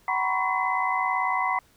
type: tone cluster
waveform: sine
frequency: 752 / 956 / 1014 / 1112 / 2028 Hz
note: F#5 / A#5 / B5 / C#6 / B6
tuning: +28 / +43 / +45 / +5 / +45 cents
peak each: -29 dBFS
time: 0.08-1.59 s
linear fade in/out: 2 ms
effects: pink hiss -60 dBFS RMS until 1.76 s